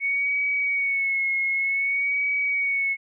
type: tone with vibrato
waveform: sine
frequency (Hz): 2217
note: C#7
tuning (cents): 0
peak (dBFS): -21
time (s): 0-2.97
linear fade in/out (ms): 50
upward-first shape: sine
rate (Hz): 0.54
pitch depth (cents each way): 41
effects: none